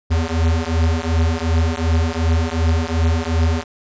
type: beating tone pair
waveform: square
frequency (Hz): 80.4 / 83.1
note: E2 / E2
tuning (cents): -43 / +15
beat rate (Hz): 2.7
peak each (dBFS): -19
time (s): 0.1-3.64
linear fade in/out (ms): 20
effects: resampled to 16000 Hz